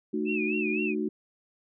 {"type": "chord", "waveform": "sine", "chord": "D# diminished", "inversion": "second", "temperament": "equal with one note detuned", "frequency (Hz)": [220, 305.4, 370], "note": ["A3", "D#4", "F#4"], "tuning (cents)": [0, -32, 0], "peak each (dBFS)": -31, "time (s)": [0.13, 1.09], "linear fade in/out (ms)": 10}
{"type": "tone with vibrato", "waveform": "sine", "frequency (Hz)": 2571, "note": "E7", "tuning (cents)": -44, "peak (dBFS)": -30, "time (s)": [0.25, 0.95], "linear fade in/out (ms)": 50, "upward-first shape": "sine", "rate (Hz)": 3.9, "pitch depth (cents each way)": 110}
{"effects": []}